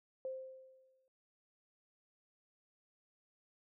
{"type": "tone with exponential decay", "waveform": "sine", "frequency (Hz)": 523.3, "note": "C5", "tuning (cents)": 0, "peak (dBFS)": -37, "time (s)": [0.25, 1.08], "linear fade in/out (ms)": 1, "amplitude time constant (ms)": 180, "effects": []}